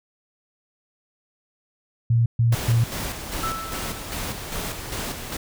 sine tone bursts, 116.54 Hz, A#2, in tune, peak -15 dBFS, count 3, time 2.1-2.84 s, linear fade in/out 5 ms, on 160 ms, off 130 ms
pink noise with tremolo, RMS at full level -29 dBFS, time 2.52-5.37 s, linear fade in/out 5 ms, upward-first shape square, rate 2.5 Hz, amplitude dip 45%
sine tone with exponential decay, 1321 Hz, E6, 3 cents sharp, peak -24 dBFS, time 3.43-4.35 s, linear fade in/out 5 ms, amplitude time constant 200 ms
effects none

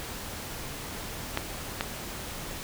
clicks, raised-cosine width 0.3 ms, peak -11 dBFS, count 2, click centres 1.374 / 1.809 s, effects pink hiss -38 dBFS RMS until 2.63 s

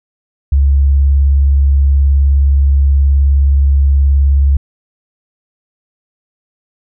sine tone with vibrato, 69.4 Hz, C#2, 3 cents sharp, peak -6 dBFS, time 0.52-4.57 s, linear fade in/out 5 ms, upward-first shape sine, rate 19 Hz, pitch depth 30 cents each way, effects none

